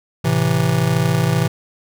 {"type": "chord", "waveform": "square", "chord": "A minor", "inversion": "none", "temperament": "just", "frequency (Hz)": [110, 132, 165], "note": ["A2", "C3", "E3"], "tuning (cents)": [0, 16, 2], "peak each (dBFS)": [-22, -19, -19], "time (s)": [0.24, 1.48], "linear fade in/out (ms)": 10, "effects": []}